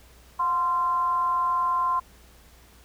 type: tone with frequency modulation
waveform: sine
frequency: 1042 Hz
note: C6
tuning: 7 cents flat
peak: -21 dBFS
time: 0.39-2 s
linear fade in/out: 10 ms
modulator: 322 Hz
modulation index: 0.33
effects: added 60 Hz sine -53 dBFS peak until 2.84 s + pink hiss -55 dBFS RMS until 2.84 s